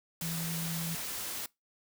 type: tone in noise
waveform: sine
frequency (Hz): 165.8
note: E3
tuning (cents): +10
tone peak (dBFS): -35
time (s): 0.22-0.95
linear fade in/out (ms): 2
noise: white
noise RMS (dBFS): -38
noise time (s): 0.21-1.46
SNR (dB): 0
effects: noise-tail reverb RT60 0.2 s tail -23 dB re dry